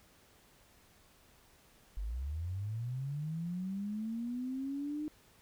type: linear sweep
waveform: sine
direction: up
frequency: 46 to 306.7 Hz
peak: -35 dBFS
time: 1.97-5.08 s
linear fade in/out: 0 ms
effects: pink hiss -64 dBFS RMS until 5.41 s